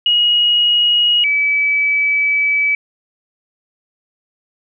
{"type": "tone pair in turn", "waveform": "sine", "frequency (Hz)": [2892, 2295], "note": ["F#7", "D7"], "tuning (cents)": [-40, -40], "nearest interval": "major third", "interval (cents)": 400, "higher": "first", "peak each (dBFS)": [-10, -12], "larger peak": "first", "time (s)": [[0.06, 1.24], [1.24, 2.75]], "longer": "second", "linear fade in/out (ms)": 2, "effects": []}